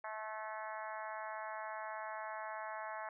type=harmonic tone with a mistuned harmonic; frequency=216.6 Hz; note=A3; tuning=27 cents flat; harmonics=3 / 4 / 5 / 6 / 7 / 8 / 9 / 10; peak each=-47 / -46 / -48 / -52 / -52 / -51 / -56 / -57 dBFS; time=0.04-3.09 s; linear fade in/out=2 ms; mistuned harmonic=6; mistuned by=+20 cents; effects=none